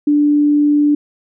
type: tone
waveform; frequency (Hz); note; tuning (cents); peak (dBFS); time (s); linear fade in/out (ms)
sine; 293.7; D4; 0; -9; 0.07-0.95; 5
effects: none